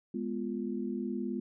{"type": "chord", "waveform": "sine", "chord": "F diminished", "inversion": "first", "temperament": "equal", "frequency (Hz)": [207.7, 246.9, 349.2], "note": ["Ab3", "Cb4", "F4"], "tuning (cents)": [0, 0, 0], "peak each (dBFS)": [-36, -36, -38], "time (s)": [0.14, 1.4], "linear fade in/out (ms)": 5, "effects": []}